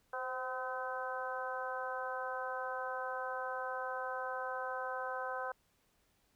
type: harmonic tone with a mistuned harmonic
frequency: 255.2 Hz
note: C4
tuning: 43 cents flat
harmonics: 2 / 3 / 4 / 5 / 6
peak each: -42 / -43 / -43 / -45 / -43 dBFS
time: 0.13-5.52 s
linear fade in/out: 5 ms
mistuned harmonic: 2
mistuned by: +30 cents
effects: pink hiss -74 dBFS RMS until 6.35 s